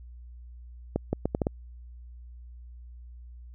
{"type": "accelerating click train", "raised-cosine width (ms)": 2, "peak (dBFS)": -12, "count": 6, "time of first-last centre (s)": [0.96, 1.469], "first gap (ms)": 170, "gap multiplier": 0.74, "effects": ["added 60 Hz sine -43 dBFS peak until 3.54 s"]}